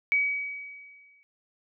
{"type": "tone with exponential decay", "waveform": "sine", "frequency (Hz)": 2270, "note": "C#7", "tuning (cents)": 41, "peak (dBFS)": -19, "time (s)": [0.12, 1.23], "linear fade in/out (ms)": 0, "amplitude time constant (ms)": 240, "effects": []}